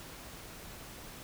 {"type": "silence", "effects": ["pink hiss -48 dBFS RMS until 1.23 s"]}